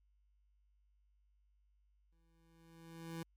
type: tone with exponential growth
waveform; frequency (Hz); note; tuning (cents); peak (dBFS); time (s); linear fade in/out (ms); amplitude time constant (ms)
25% pulse; 165.2; E3; +4; -37; 2.12-3.23; 5; 240
effects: added 50 Hz sine -70 dBFS peak until 3.36 s + MP3 96 kbps